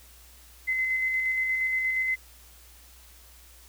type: tone with tremolo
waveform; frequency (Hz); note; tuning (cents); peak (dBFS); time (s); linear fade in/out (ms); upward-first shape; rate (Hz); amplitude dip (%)
sine; 2049; C7; -37; -23; 0.67-2.16; 20; square; 8.5; 25
effects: added 60 Hz sine -53 dBFS peak until 3.68 s + white hiss -54 dBFS RMS until 3.68 s